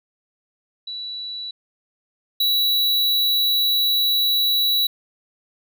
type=tone pair in turn; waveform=sine / square; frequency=3941 / 3924 Hz; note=B7 / B7; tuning=-4 / -12 cents; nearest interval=unison; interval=8 cents; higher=first; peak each=-28 / -17 dBFS; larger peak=second; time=0.87-1.51 / 2.4-4.87 s; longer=second; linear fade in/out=5 ms; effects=none